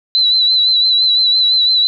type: tone with vibrato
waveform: sine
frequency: 3996 Hz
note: B7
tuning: 20 cents sharp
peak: -9 dBFS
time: 0.15-1.87 s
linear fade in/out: 0 ms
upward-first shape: sine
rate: 5.9 Hz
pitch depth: 44 cents each way
effects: none